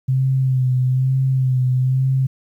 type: tone with vibrato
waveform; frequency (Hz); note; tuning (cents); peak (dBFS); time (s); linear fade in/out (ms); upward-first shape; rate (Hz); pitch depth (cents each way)
sine; 130; C3; -11; -14; 0.08-2.27; 10; sine; 1.1; 36
effects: 9-bit